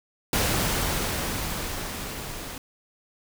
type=noise with level ramp; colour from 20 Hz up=pink; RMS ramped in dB=-23 to -37 dBFS; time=0.33-2.58 s; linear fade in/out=2 ms; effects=none